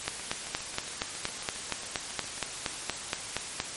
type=two click trains; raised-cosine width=0.2 ms; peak=-23 / -10 dBFS; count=18 / 16; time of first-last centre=0.06-2.379 / 0.08-3.601 s; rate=7.33 / 4.26 Hz; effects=white hiss -38 dBFS RMS until 3.76 s + MP3 48 kbps